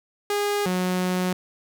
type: tone pair in turn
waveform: sawtooth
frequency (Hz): 410 / 182.63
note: G#4 / F#3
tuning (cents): -22 / -22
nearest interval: octave + major second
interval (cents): 1400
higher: first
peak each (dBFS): -18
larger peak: neither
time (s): 0.3-0.66 / 0.66-1.33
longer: second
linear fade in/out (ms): 2
effects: none